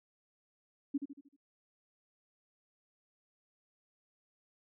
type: tone with echo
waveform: sine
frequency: 280.8 Hz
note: C#4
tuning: 22 cents sharp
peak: -29 dBFS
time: 0.94-0.98 s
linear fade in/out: 10 ms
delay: 77 ms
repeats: 5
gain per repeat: -7 dB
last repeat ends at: 1.365 s
effects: none